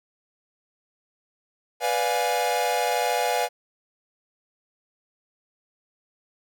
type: chord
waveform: 45% pulse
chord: B diminished seventh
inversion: none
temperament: equal with one note detuned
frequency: 493.9 / 587.3 / 708.6 / 830.6 Hz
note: B4 / D5 / F5 / Ab5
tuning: 0 / 0 / +25 / 0 cents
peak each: -28 / -30 / -26 / -27 dBFS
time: 1.8-3.49 s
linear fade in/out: 50 ms
effects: none